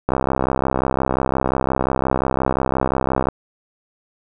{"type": "click train", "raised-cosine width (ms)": 1, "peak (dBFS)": -4, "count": 211, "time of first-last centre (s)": [0.09, 3.286], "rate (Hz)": 65.7, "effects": []}